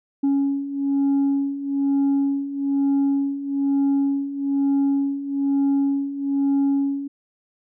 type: beating tone pair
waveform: sine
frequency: 277.2 / 278.3 Hz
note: C#4 / C#4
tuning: 0 / +7 cents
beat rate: 1.1 Hz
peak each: -22 / -18 dBFS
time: 0.23-7.08 s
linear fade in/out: 10 ms
effects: tanh soft clip ceiling -15 dBFS